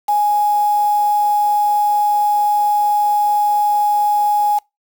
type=tone with quantisation; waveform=sine; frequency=830.6 Hz; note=G#5; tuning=in tune; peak=-12 dBFS; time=0.08-4.59 s; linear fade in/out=10 ms; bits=5; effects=noise-tail reverb RT60 0.2 s tail -25 dB re dry